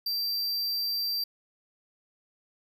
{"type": "tone", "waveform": "square", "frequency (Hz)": 4699, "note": "D8", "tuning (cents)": 0, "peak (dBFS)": -28, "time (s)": [0.06, 1.24], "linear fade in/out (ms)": 5, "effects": []}